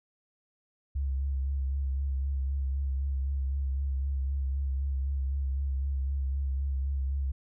sine tone with vibrato, 68 Hz, C#2, 33 cents flat, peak -27 dBFS, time 0.95-7.32 s, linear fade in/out 10 ms, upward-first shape sine, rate 3.9 Hz, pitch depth 38 cents each way, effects none

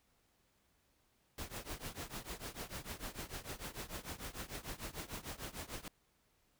pink noise with tremolo, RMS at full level -42 dBFS, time 1.38-5.88 s, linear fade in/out 2 ms, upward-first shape triangle, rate 6.7 Hz, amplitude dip 95%, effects pink hiss -75 dBFS RMS until 6.59 s

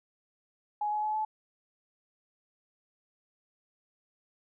sine tone with pitch steps, 837 / 845.7 / 854.6 / 863.5 Hz, G#5 / G#5 / G#5 / A5, +13 / +31 / +49 / -33 cents, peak -28 dBFS, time 0.81-1.25 s, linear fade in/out 5 ms, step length 110 ms, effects none

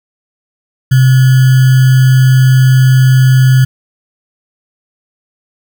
sine tone with sample-and-hold, 130 Hz, C3, 11 cents flat, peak -3 dBFS, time 0.91-3.65 s, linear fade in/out 10 ms, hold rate 1575 Hz, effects none

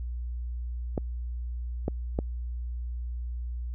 clicks, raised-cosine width 2 ms, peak -14 dBFS, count 3, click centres 0.978 / 1.881 / 2.189 s, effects added 60 Hz sine -31 dBFS peak until 3.74 s

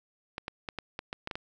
clicks, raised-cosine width 0.3 ms, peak -19 dBFS, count 9, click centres 0.381 / 0.481 / 0.688 / 0.787 / 0.991 / 1.129 / 1.274 / 1.312 / 1.355 s, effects none

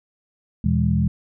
sine tone cluster, 80.1 / 121 / 165.2 / 205 Hz, E2 / B2 / E3 / G#3, -49 / -35 / +4 / -22 cents, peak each -22 dBFS, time 0.64-1.08 s, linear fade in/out 5 ms, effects none

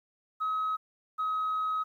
sine tone pair in turn, 1275 / 1270.4 Hz, D#6 / D#6, +42 / +36 cents, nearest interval unison, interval 6 cents, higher first, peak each -26 / -26 dBFS, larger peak neither, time 0.4-0.77 / 1.18-1.84 s, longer second, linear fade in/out 20 ms, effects tanh soft clip ceiling -25 dBFS + 11-bit

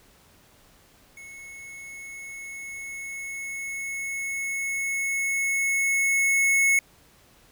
square tone with level ramp, 2192 Hz, C#7, 20 cents flat, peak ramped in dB -42 to -18 dBFS, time 1.17-6.79 s, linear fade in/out 2 ms, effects pink hiss -57 dBFS RMS until 7.51 s

